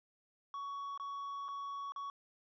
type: tone with dropouts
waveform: triangle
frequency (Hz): 1120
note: C#6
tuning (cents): +18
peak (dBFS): -38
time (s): 0.54-2.1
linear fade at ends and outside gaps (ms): 1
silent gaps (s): 0.976-0.998 / 1.483-1.487 / 1.921-1.961
effects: resampled to 16000 Hz